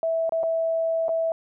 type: tone with dropouts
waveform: sine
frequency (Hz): 655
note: E5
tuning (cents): -11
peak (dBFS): -21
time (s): 0.03-1.32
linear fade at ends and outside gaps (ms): 1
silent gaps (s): 0.294-0.322 / 0.432-0.436 / 1.083-1.091
effects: none